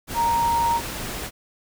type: tone in noise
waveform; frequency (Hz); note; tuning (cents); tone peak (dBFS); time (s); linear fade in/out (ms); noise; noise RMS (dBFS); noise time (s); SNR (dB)
sine; 932.3; A#5; 0; -18; 0.14-0.81; 50; pink; -31; 0.07-1.31; +10
effects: none